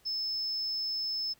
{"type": "tone", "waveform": "sine", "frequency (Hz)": 5240, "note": "E8", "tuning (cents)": -11, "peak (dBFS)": -29, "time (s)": [0.05, 1.34], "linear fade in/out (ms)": 20, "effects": ["tanh soft clip ceiling -28 dBFS", "pink hiss -64 dBFS RMS until 1.39 s"]}